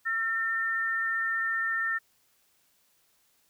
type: tone pair together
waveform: sine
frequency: 1353 / 1807.6 Hz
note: E6 / A6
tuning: +45 / +46 cents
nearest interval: perfect fourth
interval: 501 cents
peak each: -33 / -27 dBFS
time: 0.05-1.99 s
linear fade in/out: 20 ms
effects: white hiss -68 dBFS RMS until 3.49 s